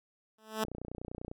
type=tone with exponential growth; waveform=10% pulse; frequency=218.2 Hz; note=A3; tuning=14 cents flat; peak=-19 dBFS; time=0.38-0.64 s; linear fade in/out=5 ms; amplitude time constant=56 ms
type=click train; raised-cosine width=2 ms; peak=-27 dBFS; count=21; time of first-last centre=0.65-1.314 s; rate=30.1 Hz
effects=none